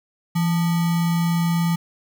sine tone with sample-and-hold, 168.5 Hz, E3, 38 cents sharp, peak -17 dBFS, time 0.35-1.76 s, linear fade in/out 10 ms, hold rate 1050 Hz, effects none

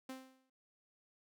sawtooth tone with exponential decay, 261.6 Hz, C4, in tune, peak -38 dBFS, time 0.09-0.5 s, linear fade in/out 5 ms, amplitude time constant 89 ms, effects none

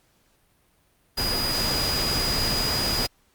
sine tone in noise, 4914 Hz, D#8, 22 cents flat, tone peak -25 dBFS, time 1.17-3.07 s, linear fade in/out 10 ms, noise pink, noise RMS -27 dBFS, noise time 1.17-3.07 s, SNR -1 dB, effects pink hiss -64 dBFS RMS until 3.34 s + Opus 48 kbps

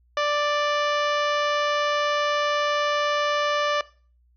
harmonic tone with a mistuned harmonic, 588 Hz, D5, 2 cents sharp, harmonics 1 / 2 / 3 / 4 / 5 / 6 / 7 / 8 / 9 / 10, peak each -24 / -25 / -30 / -35 / -34 / -37 / -42 / -43 / -42 / -43 dBFS, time 0.17-3.81 s, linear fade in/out 2 ms, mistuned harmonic 10, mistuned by +37 cents, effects noise-tail reverb RT60 0.4 s tail -20 dB re dry + added 60 Hz sine -58 dBFS peak until 4.36 s

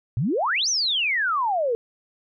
sine exponential two-way sweep, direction up then down, 103.83 to 6272 to 444.6 Hz, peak -20 dBFS, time 0.17-1.75 s, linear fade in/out 0 ms, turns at 0.69 s, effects none

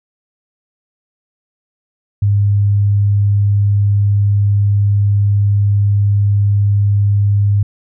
sine tone, 101.6 Hz, G#2, 38 cents flat, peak -9 dBFS, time 2.22-7.63 s, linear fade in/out 5 ms, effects none

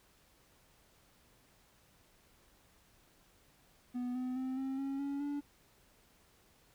triangle tone with pitch steps, 246.9 / 253.3 / 259.8 / 266.5 / 273.3 / 280.4 / 287.6 Hz, B3 / B3 / C4 / C4 / C#4 / C#4 / D4, 0 / +44 / -12 / +32 / -24 / +20 / -36 cents, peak -33 dBFS, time 3.94-5.41 s, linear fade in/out 20 ms, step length 210 ms, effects pink hiss -67 dBFS RMS until 6.74 s

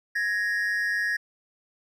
triangle tone pair together, 1667.9 / 1864.7 Hz, G#6 / A#6, +7 / 0 cents, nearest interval major second, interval 193 cents, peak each -25 dBFS, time 0.15-1.17 s, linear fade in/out 10 ms, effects none

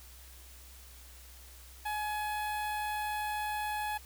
sawtooth tone with notch filter, 844 Hz, G#5, 28 cents sharp, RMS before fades -35 dBFS, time 1.85-3.98 s, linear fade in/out 10 ms, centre 6000 Hz, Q 0.76, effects added 63 Hz sine -52 dBFS peak until 4.05 s + white hiss -55 dBFS RMS until 4.05 s

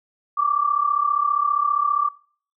sine tone pair together, 1147 / 1182 Hz, D6 / D6, -41 / +11 cents, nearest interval minor second, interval 52 cents, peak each -20 dBFS, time 0.37-2.09 s, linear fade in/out 10 ms, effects noise-tail reverb RT60 0.5 s tail -23 dB re dry

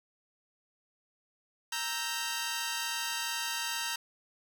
10% pulse chord, E diminished, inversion second, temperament equal, 932.3 / 1318.5 / 1568 Hz, Bb5 / E6 / G6, 0 / 0 / 0 cents, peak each -27 / -32 / -28 dBFS, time 1.72-3.96 s, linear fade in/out 5 ms, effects 9-bit

